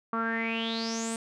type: tone with low-pass filter sweep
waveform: sawtooth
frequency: 227 Hz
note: A#3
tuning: 46 cents flat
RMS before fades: -31 dBFS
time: 0.13-1.16 s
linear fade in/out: 2 ms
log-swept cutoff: 1200 to 8900 Hz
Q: 10
effects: none